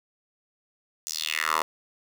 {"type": "tone with high-pass filter sweep", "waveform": "10% pulse", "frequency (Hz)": 78.7, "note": "D#2", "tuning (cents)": 20, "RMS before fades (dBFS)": -28, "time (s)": [1.07, 1.62], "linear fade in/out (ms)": 0, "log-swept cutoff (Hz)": [6500, 810], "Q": 3.2, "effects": []}